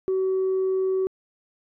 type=tone; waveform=sine; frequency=378.3 Hz; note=F#4; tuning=38 cents sharp; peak=-19 dBFS; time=0.08-1.07 s; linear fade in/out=0 ms; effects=tanh soft clip ceiling -18 dBFS